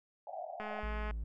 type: band-pass noise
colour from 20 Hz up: white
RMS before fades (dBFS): -44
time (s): 0.27-0.81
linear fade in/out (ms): 2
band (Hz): 610 to 780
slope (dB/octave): 96
type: click train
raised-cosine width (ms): 0.5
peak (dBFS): -28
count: 109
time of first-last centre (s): 0.6-1.109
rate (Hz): 212
type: tone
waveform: triangle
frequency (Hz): 55.2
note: A1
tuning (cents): +6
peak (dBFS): -34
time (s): 0.83-1.24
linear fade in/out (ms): 5
effects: none